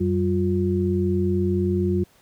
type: tone cluster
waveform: sine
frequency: 91.6 / 190.5 / 354.1 Hz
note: F#2 / G3 / F4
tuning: -17 / -49 / +24 cents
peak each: -23 dBFS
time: 0-2.04 s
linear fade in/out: 10 ms
effects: pink hiss -57 dBFS RMS until 2.21 s + high-pass 60 Hz 12 dB/octave